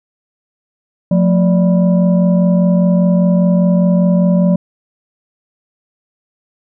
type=tone with frequency modulation; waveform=sine; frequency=179 Hz; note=F3; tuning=43 cents sharp; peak=-8 dBFS; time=1.11-4.56 s; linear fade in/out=5 ms; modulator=403 Hz; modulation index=0.66; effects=none